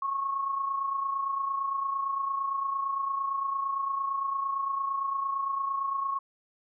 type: tone pair together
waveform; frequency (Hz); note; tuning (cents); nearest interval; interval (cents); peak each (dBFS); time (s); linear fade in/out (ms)
sine; 1094 / 1122.8; C#6 / C#6; -23 / +22; unison; 45; -28 / -37; 0.02-6.19; 5
effects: none